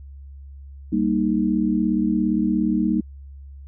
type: chord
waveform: sine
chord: Eb major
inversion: first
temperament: equal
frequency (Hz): 196 / 233.1 / 311.1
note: G3 / Bb3 / Eb4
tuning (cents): 0 / 0 / 0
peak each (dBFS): -22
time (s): 0.92-3.01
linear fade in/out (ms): 10
effects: added 69 Hz sine -37 dBFS peak until 3.67 s